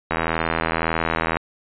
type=click train; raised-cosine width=0.5 ms; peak=-5 dBFS; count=104; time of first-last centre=0.11-1.369 s; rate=81.8 Hz; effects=resampled to 8000 Hz